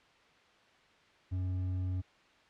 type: tone with hard clipping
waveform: sine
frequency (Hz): 92.1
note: F#2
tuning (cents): -7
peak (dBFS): -33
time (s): 1.31-2.02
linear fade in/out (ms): 20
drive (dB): 5
effects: white hiss -63 dBFS RMS until 2.49 s + low-pass 3000 Hz 12 dB/octave